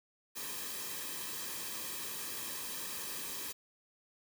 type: noise with comb filter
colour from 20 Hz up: white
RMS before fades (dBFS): -41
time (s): 0.35-3.53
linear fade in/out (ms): 20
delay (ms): 1.4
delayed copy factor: -0.65
effects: none